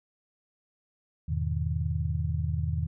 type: chord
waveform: sine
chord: E major seventh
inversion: none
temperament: just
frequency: 82.41 / 103.01 / 123.61 / 154.51 Hz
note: E2 / G#2 / B2 / D#3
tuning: 0 / -14 / +2 / -12 cents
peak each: -29 / -35 / -34 / -32 dBFS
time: 1.28-2.87 s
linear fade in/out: 10 ms
effects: none